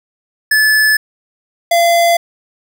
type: tone pair in turn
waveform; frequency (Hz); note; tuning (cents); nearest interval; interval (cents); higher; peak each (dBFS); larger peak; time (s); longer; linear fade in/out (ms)
square; 1731 / 683; A6 / F5; -29 / -39; octave + major third; 1610; first; -9; neither; 0.51-0.97 / 1.71-2.17; neither; 5
effects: none